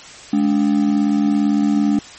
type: ring-modulated tone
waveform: triangle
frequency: 250 Hz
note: B3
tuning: 21 cents sharp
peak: -8 dBFS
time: 0.33-1.99 s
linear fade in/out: 0 ms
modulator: 38.9 Hz
effects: white hiss -38 dBFS RMS until 2.18 s + MP3 32 kbps